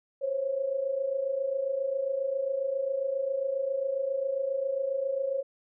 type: tone pair together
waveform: sine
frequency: 519 / 546.4 Hz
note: C5 / C#5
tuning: -14 / -25 cents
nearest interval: minor second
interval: 89 cents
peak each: -33 / -28 dBFS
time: 0.21-5.43 s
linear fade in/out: 20 ms
effects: none